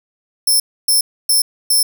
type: tone bursts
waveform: 10% pulse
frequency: 5340 Hz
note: E8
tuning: 22 cents sharp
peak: -5 dBFS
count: 4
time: 0.47-1.83 s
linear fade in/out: 5 ms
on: 130 ms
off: 280 ms
effects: none